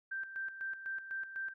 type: tone with tremolo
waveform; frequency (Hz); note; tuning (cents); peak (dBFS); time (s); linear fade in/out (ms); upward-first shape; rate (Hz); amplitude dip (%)
sine; 1568; G6; 0; -36; 0.11-1.54; 10; square; 4; 65
effects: none